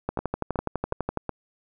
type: two click trains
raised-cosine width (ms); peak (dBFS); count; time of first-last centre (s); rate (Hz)
1; -12 / -14; 14 / 4; 0.09-1.173 / 0.19-1.293; 12 / 2.72
effects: none